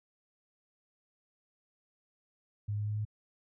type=tone with pitch steps; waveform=sine; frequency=103.7 / 104.6 / 105.51 / 106.43 Hz; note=G#2 / G#2 / G#2 / G#2; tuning=-2 / +13 / +28 / +43 cents; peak=-31 dBFS; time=2.68-3.052 s; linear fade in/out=10 ms; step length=93 ms; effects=none